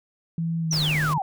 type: tone with pitch glide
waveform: sine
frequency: 165.5 to 152.64 Hz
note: E3 to D#3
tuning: +7 to -33 cents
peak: -23 dBFS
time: 0.38-1.18 s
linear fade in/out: 2 ms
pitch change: -140 cents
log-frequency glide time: 0.6-0.82 s
type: exponential sweep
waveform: sine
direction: down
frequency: 6120 to 730 Hz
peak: -23 dBFS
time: 0.71-1.22 s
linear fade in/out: 2 ms
type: noise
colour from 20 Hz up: pink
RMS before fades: -34 dBFS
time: 0.72-1.14 s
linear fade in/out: 10 ms
effects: none